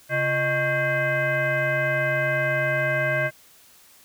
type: tone with frequency modulation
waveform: sine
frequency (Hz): 1100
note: C#6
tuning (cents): -14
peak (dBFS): -20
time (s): 0.09-3.31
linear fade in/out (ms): 50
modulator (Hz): 482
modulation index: 2.1
effects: white hiss -53 dBFS RMS until 4.04 s